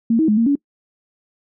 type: tone with pitch steps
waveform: sine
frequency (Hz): 229.1 / 318.1 / 211.7 / 229.9 / 283.5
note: A#3 / D#4 / G#3 / A#3 / C#4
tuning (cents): -30 / +38 / +33 / -24 / +39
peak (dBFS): -12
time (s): 0.1-0.555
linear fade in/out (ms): 5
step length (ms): 91
effects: noise-tail reverb RT60 0.1 s tail -23 dB re dry